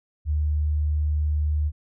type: tone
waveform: sine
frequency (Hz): 75.3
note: D2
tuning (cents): +44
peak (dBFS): -20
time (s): 0.25-1.72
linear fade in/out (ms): 50
effects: none